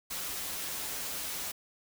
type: noise with comb filter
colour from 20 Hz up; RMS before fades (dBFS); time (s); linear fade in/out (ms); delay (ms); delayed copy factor
white; -37; 0.1-1.52; 10; 8.6; -0.65
effects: none